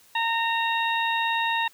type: harmonic tone with a mistuned harmonic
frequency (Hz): 918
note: A#5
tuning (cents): -27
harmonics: 1 / 2 / 3 / 4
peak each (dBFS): -25 / -28 / -30 / -31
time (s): 0.15-1.68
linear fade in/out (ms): 5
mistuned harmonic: 4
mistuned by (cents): +28
effects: white hiss -56 dBFS RMS until 1.73 s